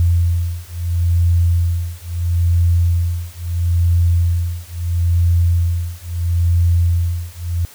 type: beating tone pair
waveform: sine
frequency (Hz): 85.5 / 86.25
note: F2 / F2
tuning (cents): -36 / -21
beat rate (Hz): 0.75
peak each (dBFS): -16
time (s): 0-7.65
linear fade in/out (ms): 0
effects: white hiss -42 dBFS RMS until 7.74 s